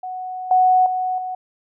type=tone with level steps; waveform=sine; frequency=740 Hz; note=F#5; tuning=in tune; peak=-26 / -11 / -19 / -24 dBFS; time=0.03-1.35 s; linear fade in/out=5 ms; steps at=0.51 / 0.86 / 1.18 s; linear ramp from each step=2 ms; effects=none